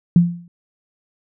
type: tone with exponential decay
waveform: sine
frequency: 172.8 Hz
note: F3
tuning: 18 cents flat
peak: -5 dBFS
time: 0.16-0.48 s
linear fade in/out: 2 ms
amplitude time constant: 69 ms
effects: none